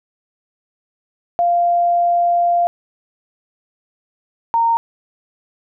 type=tone pair in turn; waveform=sine; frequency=695 / 922.4 Hz; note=F5 / A#5; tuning=-9 / -19 cents; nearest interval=perfect fourth; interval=490 cents; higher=second; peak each=-12 dBFS; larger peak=neither; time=1.39-2.67 / 4.54-4.77 s; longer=first; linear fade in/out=0 ms; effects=none